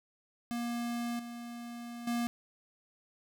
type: tone with level steps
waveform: square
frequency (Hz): 237.2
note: A#3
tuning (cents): +30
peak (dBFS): -34 / -42 / -31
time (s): 0.51-2.27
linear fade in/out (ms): 0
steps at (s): 1.19 / 2.07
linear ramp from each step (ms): 5
effects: none